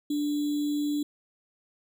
sine tone with sample-and-hold, 293.7 Hz, D4, in tune, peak -25 dBFS, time 0.1-1.03 s, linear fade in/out 5 ms, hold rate 3675 Hz, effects none

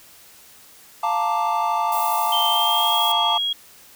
triangle chord, Bb major seventh, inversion second, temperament equal, 698.5 / 880 / 932.3 / 1174.7 Hz, F5 / A5 / Bb5 / D6, 0 / 0 / 0 / 0 cents, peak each -24 / -20 / -26 / -23 dBFS, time 1.03-3.38 s, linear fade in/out 5 ms
violet noise, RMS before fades -30 dBFS, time 1.92-3.12 s, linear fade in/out 2 ms
sine tone with pitch glide, 3136 to 3300 Hz, G7 to G#7, 0 to -12 cents, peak -20 dBFS, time 2.32-3.53 s, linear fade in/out 5 ms, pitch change +88 cents, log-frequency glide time 2.47-3.04 s
effects white hiss -48 dBFS RMS until 3.95 s

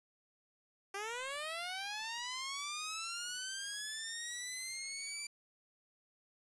10% pulse linear sweep, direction up, 387.3 to 2349 Hz, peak -31 dBFS, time 0.94-5.27 s, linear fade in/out 5 ms, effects resampled to 22050 Hz + 10-bit

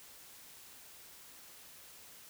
silence, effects white hiss -55 dBFS RMS until 2.29 s

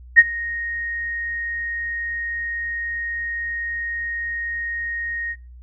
sine tone with ADSR envelope, 1864.7 Hz, A#6, in tune, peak -3 dBFS, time 0.16-5.36 s, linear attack 28 ms, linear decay 38 ms, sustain -21 dB, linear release 51 ms, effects noise-tail reverb RT60 0.4 s tail -26 dB re dry + added 61 Hz sine -39 dBFS peak until 5.62 s

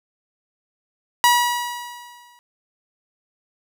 sawtooth tone with exponential decay, 966 Hz, B5, 39 cents flat, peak -7 dBFS, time 1.24-2.39 s, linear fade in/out 0 ms, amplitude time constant 250 ms, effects none

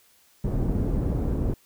pink low-pass noise, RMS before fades -25 dBFS, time 0.44-1.54 s, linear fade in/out 5 ms, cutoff 340 Hz, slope 12 dB/octave, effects white hiss -60 dBFS RMS until 1.65 s

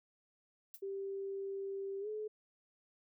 violet noise with exponential decay, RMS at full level -45 dBFS, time 0.74-0.82 s, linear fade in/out 2 ms, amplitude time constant 17 ms
sine tone with pitch glide, 392 to 427.5 Hz, G4 to A4, 0 to -50 cents, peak -38 dBFS, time 0.82-2.28 s, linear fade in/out 10 ms, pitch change +150 cents, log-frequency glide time 2-2.08 s
effects none

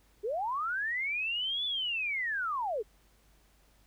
sine linear two-way sweep, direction up then down, 383.4 to 3498 to 383.4 Hz, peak -30 dBFS, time 0.23-2.83 s, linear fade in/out 20 ms, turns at 1.65 s, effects added 50 Hz sine -64 dBFS peak until 3.86 s + pink hiss -67 dBFS RMS until 3.86 s

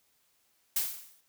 blue noise with exponential decay, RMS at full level -26 dBFS, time 0.76-1.21 s, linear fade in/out 5 ms, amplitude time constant 96 ms, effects white hiss -71 dBFS RMS until 1.28 s

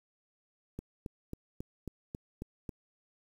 click train, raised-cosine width 3 ms, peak -26 dBFS, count 8, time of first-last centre 0.79-2.692 s, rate 3.68 Hz, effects 9-bit

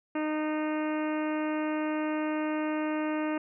harmonic tone, 307.3 Hz, D#4, 21 cents flat, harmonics 1 / 2 / 3 / 4 / 5 / 6 / 7 / 8 / 9, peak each -29 / -35 / -39 / -41 / -43 / -45 / -46 / -47 / -48 dBFS, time 0.15-3.38 s, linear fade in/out 5 ms, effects none

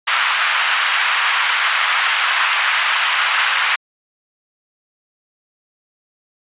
pink band-pass noise, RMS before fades -17 dBFS, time 0.07-3.76 s, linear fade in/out 10 ms, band 1100 to 3300 Hz, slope 24 dB/octave, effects resampled to 8000 Hz

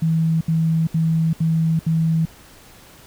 sine tone bursts, 162 Hz, E3, 30 cents flat, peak -15 dBFS, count 5, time 0.02-2.254 s, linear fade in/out 5 ms, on 390 ms, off 71 ms, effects pink hiss -46 dBFS RMS until 3.06 s

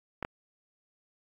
clicks, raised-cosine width 0.5 ms, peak -19 dBFS, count 2, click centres 0.227 / 0.249 s, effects AAC 64 kbps

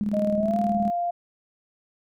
sine tone with tremolo, 207.7 Hz, G#3, in tune, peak -21 dBFS, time 0.01-0.9 s, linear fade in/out 0 ms, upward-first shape square, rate 19 Hz, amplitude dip 55%
sine tone with pitch glide, 621 to 697 Hz, D#5 to F5, -3 to -4 cents, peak -23 dBFS, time 0.13-1.11 s, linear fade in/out 10 ms, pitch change +199 cents, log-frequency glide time 0.37-0.58 s
effects none

